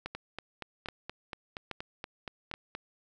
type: two click trains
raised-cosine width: 0.3 ms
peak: -20 / -22 dBFS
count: 4 / 12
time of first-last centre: 0.06-2.539 / 0.15-2.75 s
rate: 1.21 / 4.23 Hz
effects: none